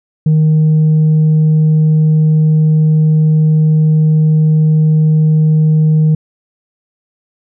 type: tone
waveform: sine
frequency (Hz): 155.56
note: D#3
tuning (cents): 0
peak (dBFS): -4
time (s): 0.26-6.15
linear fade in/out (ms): 5
effects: tanh soft clip ceiling -5 dBFS